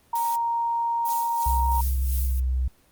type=tone; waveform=sine; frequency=932.3 Hz; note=A#5; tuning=in tune; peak=-22 dBFS; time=0.13-1.81 s; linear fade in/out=5 ms
type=noise; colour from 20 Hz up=blue; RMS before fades=-35 dBFS; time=0.15-0.36 s; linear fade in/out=5 ms
type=noise with tremolo; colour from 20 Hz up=violet; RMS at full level=-32 dBFS; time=1.05-2.4 s; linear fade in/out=5 ms; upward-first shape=sine; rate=2.9 Hz; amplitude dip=65%
type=tone with pitch glide; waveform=sine; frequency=65.41 to 63.81 Hz; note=C2 to C2; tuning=0 to -43 cents; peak=-21 dBFS; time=1.46-2.68 s; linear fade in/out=5 ms; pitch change=-43 cents; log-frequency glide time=2.03-2.47 s
effects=pink hiss -60 dBFS RMS until 2.91 s + Opus 24 kbps